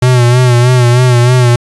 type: tone with vibrato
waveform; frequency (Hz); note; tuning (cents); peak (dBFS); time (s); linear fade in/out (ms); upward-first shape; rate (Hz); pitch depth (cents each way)
square; 123.47; B2; 0; -5; 0.02-1.56; 5; sine; 3.2; 54
effects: resampled to 24000 Hz + 7-bit